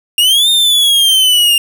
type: exponential two-way sweep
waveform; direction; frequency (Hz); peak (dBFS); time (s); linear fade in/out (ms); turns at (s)
45% pulse; up then down; 2794 to 3672 to 2794; -7; 0.18-1.58; 2; 0.49
effects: none